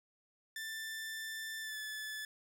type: tone with pitch glide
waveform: sawtooth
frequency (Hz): 1773 to 1733.5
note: A6 to A6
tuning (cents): +13 to -26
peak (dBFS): -37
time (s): 0.56-2.25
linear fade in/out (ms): 2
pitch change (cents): -39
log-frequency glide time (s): 1.61-1.78
effects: none